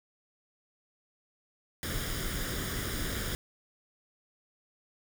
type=noise with comb filter; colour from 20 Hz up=pink; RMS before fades=-34 dBFS; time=1.83-3.35 s; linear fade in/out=0 ms; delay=0.58 ms; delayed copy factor=+0.65; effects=none